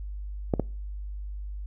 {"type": "clicks", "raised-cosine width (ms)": 2, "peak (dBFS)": [-9, -10], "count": 2, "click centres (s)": [0.538, 0.597], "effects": ["noise-tail reverb RT60 0.4 s tail -25 dB re dry", "added 50 Hz sine -33 dBFS peak until 1.66 s"]}